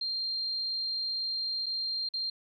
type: tone with dropouts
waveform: sine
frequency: 4186 Hz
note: C8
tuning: in tune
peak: -30 dBFS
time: 0.01-2.3 s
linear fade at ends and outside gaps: 5 ms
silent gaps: 1.66-1.664 / 2.089-2.137 s
effects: none